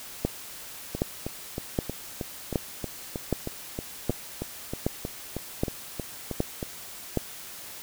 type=two click trains; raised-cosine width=2 ms; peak=-17 / -10 dBFS; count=19 / 10; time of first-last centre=0.95-6.628 / 0.25-7.173 s; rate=3.17 / 1.3 Hz; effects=white hiss -42 dBFS RMS until 7.82 s